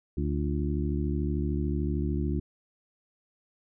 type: harmonic tone with a mistuned harmonic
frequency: 73.42 Hz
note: D2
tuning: in tune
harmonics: 1 / 2 / 3 / 4 / 5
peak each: -29 / -32 / -34 / -35 / -36 dBFS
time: 0.17-2.4 s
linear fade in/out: 5 ms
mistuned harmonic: 5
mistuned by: -73 cents
effects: none